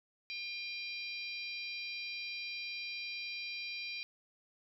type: harmonic tone with a mistuned harmonic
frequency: 791 Hz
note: G5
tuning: 15 cents sharp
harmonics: 3 / 4 / 5 / 6 / 7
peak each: -41 / -53 / -46 / -47 / -54 dBFS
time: 0.3-4.03 s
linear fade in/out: 0 ms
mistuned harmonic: 3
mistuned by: +23 cents
effects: 12-bit